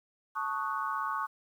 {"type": "chord", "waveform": "sine", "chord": "D# half-diminished seventh", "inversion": "second", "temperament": "equal", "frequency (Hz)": [880, 1108.7, 1244.5, 1480], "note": ["A5", "C#6", "D#6", "F#6"], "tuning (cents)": [0, 0, 0, 0], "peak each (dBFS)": [-38, -33, -37, -39], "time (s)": [0.35, 1.27], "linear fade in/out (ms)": 20, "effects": ["10-bit"]}